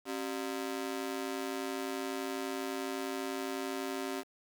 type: ring-modulated tone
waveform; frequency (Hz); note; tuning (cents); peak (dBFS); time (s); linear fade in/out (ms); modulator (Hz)
sawtooth; 327.5; E4; -11; -28; 0.05-4.24; 50; 55.9
effects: 9-bit